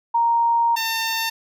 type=tone pair in turn; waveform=sine / 10% pulse; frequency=932.3 / 903.1 Hz; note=A#5 / A5; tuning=0 / +45 cents; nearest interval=minor second; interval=55 cents; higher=first; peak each=-15 / -13 dBFS; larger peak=second; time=0.14-0.76 / 0.76-1.3 s; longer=first; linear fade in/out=10 ms; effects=none